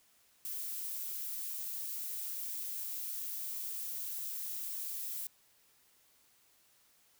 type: noise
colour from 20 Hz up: violet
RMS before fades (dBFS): -40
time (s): 0.45-5.27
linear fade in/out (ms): 2
effects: white hiss -68 dBFS RMS until 7.19 s